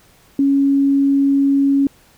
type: tone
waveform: sine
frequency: 277.2 Hz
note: C#4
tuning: in tune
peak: -11 dBFS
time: 0.39-1.87 s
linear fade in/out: 2 ms
effects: pink hiss -51 dBFS RMS until 2.17 s